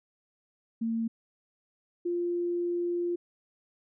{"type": "tone pair in turn", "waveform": "sine", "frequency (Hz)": [227.4, 348.4], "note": ["A#3", "F4"], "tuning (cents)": [-43, -4], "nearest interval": "perfect fifth", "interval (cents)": 739, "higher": "second", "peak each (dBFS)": -27, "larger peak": "neither", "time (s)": [[0.81, 1.08], [2.05, 3.16]], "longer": "second", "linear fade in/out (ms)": 10, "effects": []}